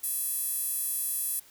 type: tone with high-pass filter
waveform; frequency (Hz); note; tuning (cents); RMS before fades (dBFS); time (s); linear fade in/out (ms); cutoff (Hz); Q
square; 370; F#4; 0; -31; 0.03-1.4; 10; 11000; 3.5
effects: white hiss -56 dBFS RMS until 1.5 s